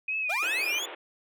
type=tone with vibrato; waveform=sine; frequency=2489 Hz; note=D#7; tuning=in tune; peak=-27 dBFS; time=0.08-0.79 s; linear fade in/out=5 ms; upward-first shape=sine; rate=2.7 Hz; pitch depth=78 cents each way
type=linear sweep; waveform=30% pulse; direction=up; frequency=587.3 to 3520 Hz; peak=-28 dBFS; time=0.29-0.86 s; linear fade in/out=10 ms
type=band-pass noise; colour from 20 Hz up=pink; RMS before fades=-41 dBFS; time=0.42-0.95 s; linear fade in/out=5 ms; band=310 to 3500 Hz; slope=96 dB/octave
effects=none